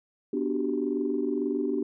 sine chord, G major seventh, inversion first, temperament equal, 246.9 / 293.7 / 370 / 392 Hz, B3 / D4 / F#4 / G4, 0 / 0 / 0 / 0 cents, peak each -31 / -29 / -33 / -30 dBFS, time 0.33-1.83 s, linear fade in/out 5 ms, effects tanh soft clip ceiling -15 dBFS

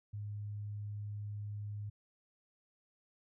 sine tone, 103.7 Hz, G#2, 2 cents flat, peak -39 dBFS, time 0.13-1.9 s, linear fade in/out 10 ms, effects none

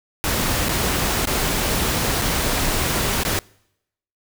pink noise with dropouts, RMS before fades -21 dBFS, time 0.24-3.39 s, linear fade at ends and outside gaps 0 ms, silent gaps 0.685-0.692 / 1.254-1.272 / 2.215-2.219 / 3.234-3.25 s, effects noise-tail reverb RT60 0.8 s tail -25 dB re dry

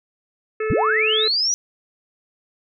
harmonic tone, 434.9 Hz, A4, 20 cents flat, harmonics 1 / 3 / 4 / 5 / 6, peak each -21 / -31 / -33 / -35 / -37 dBFS, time 0.6-1.28 s, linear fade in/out 5 ms
sine linear sweep, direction up, 51.91 to 5950 Hz, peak -17 dBFS, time 0.7-1.54 s, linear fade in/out 0 ms
effects none

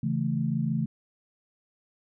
sine chord, A major, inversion first, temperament equal, 138.59 / 164.81 / 220 Hz, C#3 / E3 / A3, 0 / 0 / 0 cents, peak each -29 dBFS, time 0.03-0.86 s, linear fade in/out 5 ms, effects none

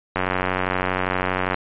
click train, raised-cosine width 0.5 ms, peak -6 dBFS, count 129, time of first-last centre 0.16-1.544 s, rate 92.5 Hz, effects resampled to 8000 Hz

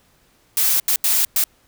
blue noise bursts at uneven times, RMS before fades -17 dBFS, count 4, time 0.57-0.8 / 0.88-0.96 / 1.04-1.25 / 1.36-1.44 s, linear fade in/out 2 ms, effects pink hiss -58 dBFS RMS until 1.67 s

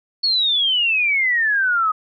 sine exponential sweep, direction down, 4428 to 1244.5 Hz, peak -15 dBFS, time 0.23-1.92 s, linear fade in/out 10 ms, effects none

